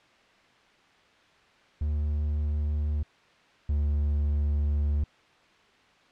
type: tone pair in turn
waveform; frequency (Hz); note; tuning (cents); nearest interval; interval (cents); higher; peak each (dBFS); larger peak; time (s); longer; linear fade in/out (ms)
triangle; 74.5 / 73.09; D2 / D2; +25 / -8; unison; 33; first; -23 / -21; second; 1.81-3.03 / 3.69-5.04; second; 5
effects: white hiss -59 dBFS RMS until 6.11 s + low-pass 3000 Hz 12 dB/octave